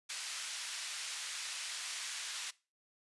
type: band-pass noise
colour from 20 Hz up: white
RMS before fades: -42 dBFS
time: 0.09-2.51 s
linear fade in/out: 10 ms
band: 1500 to 6900 Hz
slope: 12 dB/octave
effects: noise-tail reverb RT60 0.3 s tail -20 dB re dry + resampled to 24000 Hz